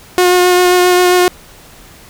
sawtooth tone with vibrato, 360 Hz, F#4, 47 cents flat, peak -3 dBFS, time 0.18-1.28 s, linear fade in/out 0 ms, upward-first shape sine, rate 7.5 Hz, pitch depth 13 cents each way, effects pink hiss -39 dBFS RMS until 2.09 s

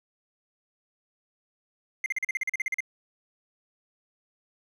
triangle tone bursts, 2093 Hz, C7, in tune, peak -23 dBFS, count 13, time 2.04-2.805 s, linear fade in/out 2 ms, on 21 ms, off 41 ms, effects none

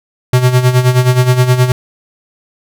square tone with tremolo, 126 Hz, B2, 35 cents sharp, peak -5 dBFS, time 0.33-1.72 s, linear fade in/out 2 ms, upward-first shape sine, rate 9.5 Hz, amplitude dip 70%, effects none

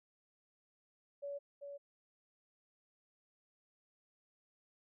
sine tone with echo, 567 Hz, C#5, 39 cents sharp, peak -40 dBFS, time 1.22-1.39 s, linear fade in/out 20 ms, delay 390 ms, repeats 1, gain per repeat -5 dB, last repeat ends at 1.78 s, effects none

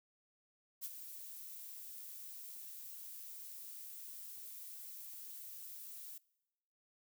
violet noise with ADSR envelope, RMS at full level -41 dBFS, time 0.81-6.18 s, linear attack 34 ms, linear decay 42 ms, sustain -9 dB, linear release 4 ms, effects noise-tail reverb RT60 1.0 s tail -24 dB re dry

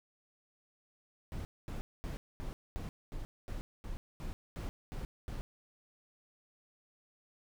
brown noise bursts, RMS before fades -40 dBFS, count 12, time 1.32-5.41 s, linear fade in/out 0 ms, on 130 ms, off 230 ms, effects none

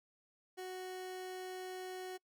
30% pulse tone, 370 Hz, F#4, in tune, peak -40 dBFS, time 0.57-2.18 s, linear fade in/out 20 ms, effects noise-tail reverb RT60 0.1 s tail -25 dB re dry

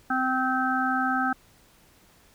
harmonic tone, 258.9 Hz, C4, 18 cents flat, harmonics 1 / 3 / 5 / 6, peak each -28 / -28 / -28 / -28 dBFS, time 0.1-1.33 s, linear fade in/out 5 ms, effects pink hiss -58 dBFS RMS until 2.34 s

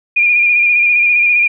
sine tone with vibrato, 2420 Hz, D#7, 49 cents flat, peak -8 dBFS, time 0.16-1.48 s, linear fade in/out 10 ms, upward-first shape square, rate 15 Hz, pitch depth 26 cents each way, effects none

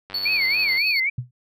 click train, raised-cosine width 0.3 ms, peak -22 dBFS, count 66, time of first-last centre 0.1-0.773 s, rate 96.6 Hz
triangle tone with tremolo, 4435 Hz, C#8, in tune, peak -21 dBFS, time 0.14-1 s, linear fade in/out 5 ms, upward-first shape square, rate 11 Hz, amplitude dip 35%
sine tone with vibrato, 2291 Hz, D7, 44 cents flat, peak -19 dBFS, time 0.25-1.1 s, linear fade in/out 10 ms, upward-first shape sine, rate 3.6 Hz, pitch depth 190 cents each way
sine tone with exponential decay, 123.47 Hz, B2, in tune, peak -20 dBFS, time 1.18-1.31 s, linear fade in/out 5 ms, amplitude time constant 27 ms
effects none

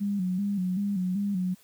sine tone with vibrato, 192.2 Hz, G3, 34 cents flat, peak -25 dBFS, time 0-1.55 s, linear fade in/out 20 ms, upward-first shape square, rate 2.6 Hz, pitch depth 86 cents each way, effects white hiss -59 dBFS RMS until 1.63 s

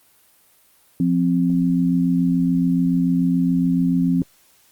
sine tone pair together, 174.6 / 261.6 Hz, F3 / C4, 0 / 0 cents, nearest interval perfect fifth, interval 700 cents, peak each -18 dBFS, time 1-4.22 s, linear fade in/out 2 ms, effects white hiss -56 dBFS RMS until 4.71 s + Opus 32 kbps

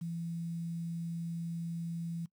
sine tone with quantisation, 168 Hz, E3, 33 cents sharp, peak -35 dBFS, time 0.01-2.26 s, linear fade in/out 10 ms, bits 10, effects noise-tail reverb RT60 0.1 s tail -21 dB re dry

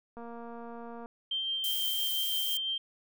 click train, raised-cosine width 1 ms, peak -32 dBFS, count 209, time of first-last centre 0.17-1.059 s, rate 234 Hz
sine tone with tremolo, 3152 Hz, G7, 9 cents sharp, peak -29 dBFS, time 1.31-2.78 s, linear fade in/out 5 ms, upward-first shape sine, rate 5.9 Hz, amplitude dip 25%
violet noise, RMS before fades -35 dBFS, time 1.64-2.57 s, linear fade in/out 0 ms
effects none

